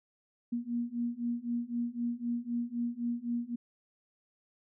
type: beating tone pair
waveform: sine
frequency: 235.9 / 239.8 Hz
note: A#3 / A#3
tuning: +21 / +49 cents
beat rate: 3.9 Hz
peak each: -35 / -34 dBFS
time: 0.52-3.56 s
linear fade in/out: 10 ms
effects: none